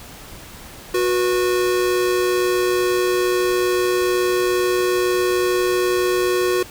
square tone pair together, 365.2 / 487.5 Hz, F#4 / B4, -23 / -23 cents, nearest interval perfect fourth, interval 500 cents, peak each -18 / -24 dBFS, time 0.94-6.63 s, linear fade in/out 5 ms, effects pink hiss -39 dBFS RMS until 6.7 s

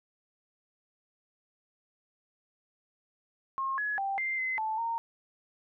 sine tone with pitch steps, 1074 / 1689 / 785 / 2092 / 2050 / 875 / 921 Hz, C6 / G#6 / G5 / C7 / C7 / A5 / A#5, +45 / +29 / +2 / -1 / -36 / -10 / -21 cents, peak -29 dBFS, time 3.58-4.98 s, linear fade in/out 0 ms, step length 200 ms, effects none

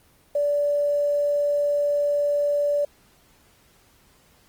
sine tone with quantisation, 580 Hz, D5, 22 cents flat, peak -19 dBFS, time 0.35-2.85 s, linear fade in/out 5 ms, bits 8, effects pink hiss -58 dBFS RMS until 4.48 s + Opus 24 kbps

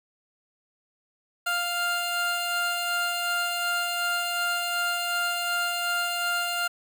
25% pulse tone pair together, 700 / 1397.3 Hz, F5 / F6, +4 / 0 cents, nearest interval octave, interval 1196 cents, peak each -27 / -23 dBFS, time 1.46-6.68 s, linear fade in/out 10 ms, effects none

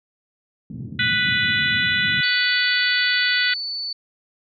pink band-pass noise, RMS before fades -32 dBFS, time 0.7-2.21 s, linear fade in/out 5 ms, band 110 to 220 Hz, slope 24 dB/octave
harmonic tone, 493.9 Hz, B4, in tune, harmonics 3 / 4 / 5 / 6 / 7 / 8, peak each -22 / -22 / -28 / -28 / -26 / -28 dBFS, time 0.99-3.54 s, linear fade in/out 5 ms
sine tone, 4487 Hz, C#8, 20 cents sharp, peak -25 dBFS, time 2.23-3.93 s, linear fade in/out 5 ms
effects none

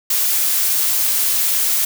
blue noise, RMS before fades -17 dBFS, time 0.1-1.85 s, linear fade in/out 5 ms, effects none

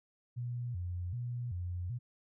sine tone with vibrato, 103.83 Hz, G#2, in tune, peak -35 dBFS, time 0.36-1.99 s, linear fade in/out 20 ms, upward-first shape square, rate 1.3 Hz, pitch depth 270 cents each way, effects none

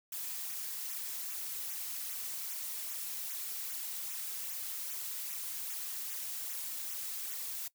blue noise with flanger, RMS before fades -40 dBFS, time 0.12-7.68 s, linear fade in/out 5 ms, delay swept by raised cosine 0.21 to 3.51 ms, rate 2.5 Hz, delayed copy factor -0.7, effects noise-tail reverb RT60 0.1 s tail -19 dB re dry

